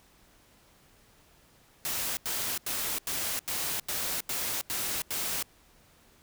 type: noise bursts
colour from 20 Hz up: white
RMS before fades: -32 dBFS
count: 9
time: 1.85-5.426 s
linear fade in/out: 0 ms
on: 320 ms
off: 87 ms
effects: pink hiss -61 dBFS RMS until 6.22 s